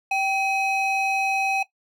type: ring-modulated tone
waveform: triangle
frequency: 1654 Hz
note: G#6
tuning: 8 cents flat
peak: -15 dBFS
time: 0.11-1.63 s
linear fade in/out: 5 ms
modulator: 877 Hz
effects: noise-tail reverb RT60 0.1 s tail -17 dB re dry